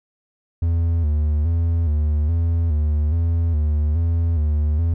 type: tone with vibrato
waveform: triangle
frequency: 79.4 Hz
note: D#2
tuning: 36 cents sharp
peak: -14 dBFS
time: 0.62-4.94 s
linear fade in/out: 5 ms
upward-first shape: square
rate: 1.2 Hz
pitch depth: 92 cents each way
effects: none